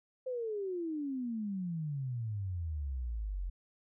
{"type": "exponential sweep", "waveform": "sine", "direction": "down", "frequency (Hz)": [523.3, 42.84], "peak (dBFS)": -34, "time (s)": [0.26, 3.5], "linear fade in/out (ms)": 10, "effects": []}